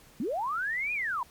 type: linear two-way sweep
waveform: sine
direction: up then down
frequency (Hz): 191.2 to 2495 to 920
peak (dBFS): -28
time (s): 0.2-1.23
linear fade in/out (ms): 2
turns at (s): 0.93
effects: pink hiss -56 dBFS RMS until 1.3 s + MP3 96 kbps